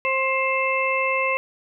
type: harmonic tone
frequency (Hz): 529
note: C5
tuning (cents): +19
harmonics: 1 / 2 / 4 / 5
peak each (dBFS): -25 / -25 / -25 / -25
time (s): 0.05-1.37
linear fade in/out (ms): 0
effects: none